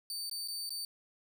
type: tone with dropouts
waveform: sawtooth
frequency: 4580 Hz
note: D8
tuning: 44 cents flat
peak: -34 dBFS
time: 0.1-0.85 s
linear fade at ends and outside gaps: 1 ms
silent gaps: 0.297-0.313 / 0.476-0.483 / 0.693-0.705 s
effects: none